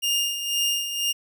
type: tone with tremolo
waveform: sawtooth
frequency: 2821 Hz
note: F7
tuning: 17 cents sharp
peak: -17 dBFS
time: 0.02-1.13 s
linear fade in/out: 20 ms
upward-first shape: sine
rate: 2 Hz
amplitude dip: 60%
effects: none